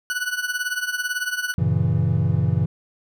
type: tone with tremolo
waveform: 40% pulse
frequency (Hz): 1480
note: F#6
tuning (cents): 0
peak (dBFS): -19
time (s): 0.1-1.54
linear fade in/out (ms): 0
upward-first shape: triangle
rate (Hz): 18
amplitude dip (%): 85
type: chord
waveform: triangle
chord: G diminished seventh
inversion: none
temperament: equal with one note detuned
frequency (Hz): 95.54 / 116.54 / 138.59 / 164.81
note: G2 / Bb2 / Db3 / Fb3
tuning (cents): -44 / 0 / 0 / 0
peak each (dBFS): -21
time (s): 1.58-2.66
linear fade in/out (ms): 5
effects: none